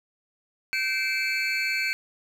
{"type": "tone cluster", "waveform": "triangle", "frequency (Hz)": [1547, 2108, 2324, 2598, 4380], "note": ["G6", "C7", "D7", "E7", "C#8"], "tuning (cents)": [-23, 12, -19, -26, -22], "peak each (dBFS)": [-30, -33, -25, -32, -32], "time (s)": [0.73, 1.93], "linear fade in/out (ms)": 0, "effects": []}